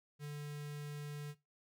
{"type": "tone with notch filter", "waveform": "square", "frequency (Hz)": 146.83, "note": "D3", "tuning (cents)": 0, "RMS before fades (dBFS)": -44, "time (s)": [0.19, 1.35], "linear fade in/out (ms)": 50, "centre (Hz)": 840, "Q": 1.4, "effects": ["noise-tail reverb RT60 0.2 s tail -17 dB re dry"]}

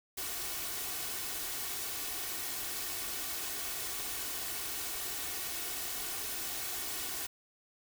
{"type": "noise with comb filter", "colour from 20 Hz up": "white", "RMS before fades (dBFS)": -38, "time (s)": [0.17, 7.27], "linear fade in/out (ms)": 10, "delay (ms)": 2.7, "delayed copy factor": 0.55, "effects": []}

